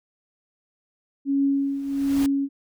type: tone with tremolo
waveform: sine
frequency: 277.2 Hz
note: C#4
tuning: in tune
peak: -17 dBFS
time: 1.25-2.49 s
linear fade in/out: 50 ms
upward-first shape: triangle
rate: 1.3 Hz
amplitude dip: 70%
type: noise with exponential growth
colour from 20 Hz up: pink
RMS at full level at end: -32 dBFS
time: 1.52-2.26 s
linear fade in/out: 0 ms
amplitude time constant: 160 ms
effects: none